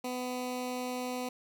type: tone with notch filter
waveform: 15% pulse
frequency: 250.6 Hz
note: B3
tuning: 25 cents sharp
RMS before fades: -36 dBFS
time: 0.04-1.29 s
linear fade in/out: 5 ms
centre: 1500 Hz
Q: 1.9
effects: none